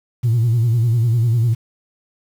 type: tone with vibrato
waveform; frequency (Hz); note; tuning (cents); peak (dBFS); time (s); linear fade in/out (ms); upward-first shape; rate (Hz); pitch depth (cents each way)
sine; 116.54; A#2; 0; -11; 0.23-1.55; 20; sine; 10; 87
effects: tanh soft clip ceiling -10 dBFS + 7-bit